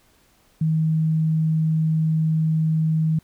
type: tone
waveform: sine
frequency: 158.6 Hz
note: D#3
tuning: 33 cents sharp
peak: -17 dBFS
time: 0.61-3.19 s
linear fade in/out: 5 ms
effects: pink hiss -59 dBFS RMS until 3.23 s